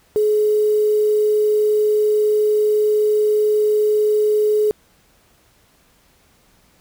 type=tone with quantisation; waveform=sine; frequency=424.3 Hz; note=G#4; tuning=37 cents sharp; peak=-13 dBFS; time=0.16-4.71 s; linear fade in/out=0 ms; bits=6; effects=pink hiss -56 dBFS RMS until 6.8 s